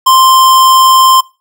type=tone; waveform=square; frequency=1046.5 Hz; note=C6; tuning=in tune; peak=-4 dBFS; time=0.06-1.21 s; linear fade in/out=10 ms; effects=noise-tail reverb RT60 0.3 s tail -22 dB re dry